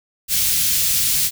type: band-stop noise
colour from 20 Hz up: white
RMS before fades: -18 dBFS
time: 0.28-1.31 s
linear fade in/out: 50 ms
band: 150 to 3000 Hz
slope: 12 dB/octave
effects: none

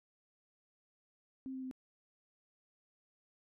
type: tone with pitch steps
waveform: sine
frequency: 264 / 261.3 / 258.6 Hz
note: C4 / C4 / C4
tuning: +16 / -2 / -20 cents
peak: -40 dBFS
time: 1.46-1.712 s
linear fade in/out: 0 ms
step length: 84 ms
effects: none

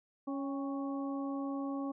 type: harmonic tone with a mistuned harmonic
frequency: 277.1 Hz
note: C#4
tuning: 1 cent flat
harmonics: 1 / 2 / 3 / 4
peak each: -35 / -44 / -47 / -46 dBFS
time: 0.27-1.92 s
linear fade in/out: 10 ms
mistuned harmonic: 3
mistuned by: -53 cents
effects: none

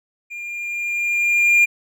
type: tone with level ramp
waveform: triangle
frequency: 2404 Hz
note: D7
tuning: 40 cents sharp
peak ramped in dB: -28 to -8 dBFS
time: 0.3-1.66 s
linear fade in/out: 20 ms
effects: none

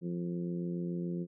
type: harmonic tone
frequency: 87 Hz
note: F2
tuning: 6 cents flat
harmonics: 2 / 3 / 4 / 5 / 6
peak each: -34 / -45 / -40 / -48 / -51 dBFS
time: 0.01-1.27 s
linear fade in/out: 50 ms
effects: none

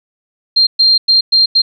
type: tone bursts at uneven times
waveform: sine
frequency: 4186 Hz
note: C8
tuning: in tune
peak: -6 dBFS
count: 5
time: 0.56-0.67 / 0.79-0.98 / 1.08-1.21 / 1.32-1.46 / 1.55-1.62 s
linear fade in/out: 10 ms
effects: none

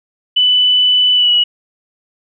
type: tone with pitch glide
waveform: sine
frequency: 2989 to 2927 Hz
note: F#7 to F#7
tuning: +17 to -19 cents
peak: -8 dBFS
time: 0.36-1.44 s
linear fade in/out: 10 ms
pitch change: -36 cents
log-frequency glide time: 1.14-1.32 s
effects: none

